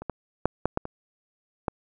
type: clicks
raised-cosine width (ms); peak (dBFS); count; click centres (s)
1; -23 / -15 / -6 / -8 / -10 / -20 / -11; 7; 0.02 / 0.097 / 0.456 / 0.656 / 0.774 / 0.854 / 1.682
effects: none